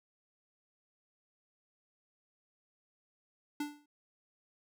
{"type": "tone with exponential decay", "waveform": "square", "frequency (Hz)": 293.7, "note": "D4", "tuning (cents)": 0, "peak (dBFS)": -32, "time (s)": [3.6, 3.86], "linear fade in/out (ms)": 5, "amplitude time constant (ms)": 56, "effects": []}